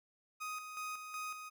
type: tone with tremolo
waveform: 30% pulse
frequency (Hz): 1251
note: D#6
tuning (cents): +9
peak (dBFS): -37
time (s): 0.4-1.5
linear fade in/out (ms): 20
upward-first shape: square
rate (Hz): 2.7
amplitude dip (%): 50
effects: none